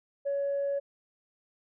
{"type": "tone", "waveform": "sine", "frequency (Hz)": 561, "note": "C#5", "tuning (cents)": 21, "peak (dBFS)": -26, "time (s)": [0.25, 0.8], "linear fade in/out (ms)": 20, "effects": ["tanh soft clip ceiling -24 dBFS"]}